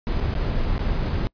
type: noise with dropouts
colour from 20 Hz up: brown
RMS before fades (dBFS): -23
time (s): 0.07-1.27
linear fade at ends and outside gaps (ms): 0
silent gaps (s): 0.203-0.208 / 0.34-0.352 / 0.779-0.793
effects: noise-tail reverb RT60 0.1 s tail -25 dB re dry + resampled to 11025 Hz